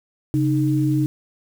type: tone pair together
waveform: sine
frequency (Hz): 136.07 / 307.5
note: C#3 / D#4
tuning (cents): -32 / -20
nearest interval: octave + major second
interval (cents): 1412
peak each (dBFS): -19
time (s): 0.34-1.06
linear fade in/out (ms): 0
effects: 7-bit